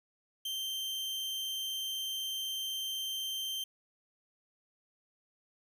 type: tone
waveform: 40% pulse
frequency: 3136 Hz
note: G7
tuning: in tune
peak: -34 dBFS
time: 0.45-3.64 s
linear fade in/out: 5 ms
effects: none